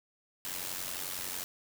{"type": "noise with amplitude modulation", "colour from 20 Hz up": "white", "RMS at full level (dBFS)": -35, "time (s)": [0.45, 1.44], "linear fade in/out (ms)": 0, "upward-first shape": "sine", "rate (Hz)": 91, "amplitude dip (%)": 70, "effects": []}